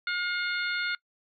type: harmonic tone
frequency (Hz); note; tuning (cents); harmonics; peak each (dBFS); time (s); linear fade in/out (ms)
715; F5; +41; 2 / 3 / 4 / 5 / 6; -29 / -33 / -42 / -38 / -38; 0.07-0.95; 2
effects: noise-tail reverb RT60 0.1 s tail -24 dB re dry